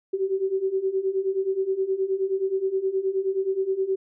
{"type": "beating tone pair", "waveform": "sine", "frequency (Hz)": [377.9, 387.4], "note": ["F#4", "G4"], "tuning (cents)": [37, -20], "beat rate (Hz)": 9.5, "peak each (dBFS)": [-27, -24], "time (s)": [0.13, 3.96], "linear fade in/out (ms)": 10, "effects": []}